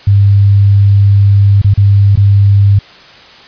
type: tone with dropouts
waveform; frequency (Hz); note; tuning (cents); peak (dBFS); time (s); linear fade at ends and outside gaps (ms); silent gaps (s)
sine; 100; G2; +35; -3; 0.07-2.79; 5; 1.617-1.644 / 1.739-1.775 / 2.157-2.173
effects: white hiss -36 dBFS RMS until 3.47 s + resampled to 11025 Hz